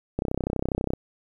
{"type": "click train", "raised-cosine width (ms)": 2, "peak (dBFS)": -12, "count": 25, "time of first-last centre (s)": [0.19, 0.935], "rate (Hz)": 32.2, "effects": ["9-bit"]}